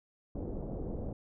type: low-pass noise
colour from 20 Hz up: pink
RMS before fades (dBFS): -38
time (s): 0.35-1.13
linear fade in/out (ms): 5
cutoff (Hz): 590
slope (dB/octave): 24
effects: none